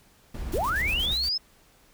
brown noise, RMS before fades -34 dBFS, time 0.34-1.14 s, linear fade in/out 5 ms
triangle tone, 65.6 Hz, C2, 5 cents sharp, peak -33 dBFS, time 0.51-1.29 s, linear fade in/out 5 ms
white noise with tremolo, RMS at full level -41 dBFS, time 0.52-1.29 s, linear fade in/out 5 ms, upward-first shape square, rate 8.4 Hz, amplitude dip 60%
sine linear sweep, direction up, 277.2 to 5274 Hz, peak -24 dBFS, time 0.53-1.38 s, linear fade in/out 10 ms
effects pink hiss -59 dBFS RMS until 1.93 s

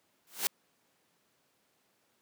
white noise with exponential growth, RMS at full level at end -26 dBFS, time 0.27-0.47 s, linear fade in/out 0 ms, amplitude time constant 42 ms, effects pink hiss -72 dBFS RMS until 2.21 s + high-pass 200 Hz 12 dB/octave

